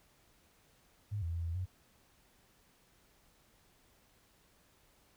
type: tone with pitch steps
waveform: sine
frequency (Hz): 103.4 / 83.6 / 84.4 / 83.5 / 92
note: G#2 / E2 / E2 / E2 / F#2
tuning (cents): -7 / +25 / +41 / +23 / -9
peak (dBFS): -34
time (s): 1.11-1.66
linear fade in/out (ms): 20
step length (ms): 110
effects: pink hiss -68 dBFS RMS until 5.16 s